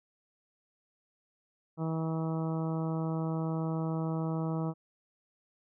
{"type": "harmonic tone", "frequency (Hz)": 161.2, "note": "E3", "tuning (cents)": -38, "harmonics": [1, 2, 3, 4, 5, 6, 7, 8], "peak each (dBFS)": [-31, -37, -41, -43, -45, -47, -48, -49], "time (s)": [1.77, 4.74], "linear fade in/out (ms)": 50, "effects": []}